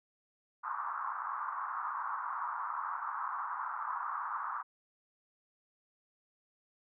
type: band-pass noise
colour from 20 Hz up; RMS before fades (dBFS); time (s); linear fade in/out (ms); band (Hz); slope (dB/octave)
white; -38; 0.63-4.63; 20; 940 to 1300; 48
effects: none